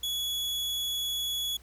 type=tone; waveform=40% pulse; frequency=3382 Hz; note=G#7; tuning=31 cents sharp; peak=-28 dBFS; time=0.03-1.57 s; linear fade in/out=5 ms; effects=added 60 Hz sine -52 dBFS peak until 1.62 s + pink hiss -59 dBFS RMS until 1.62 s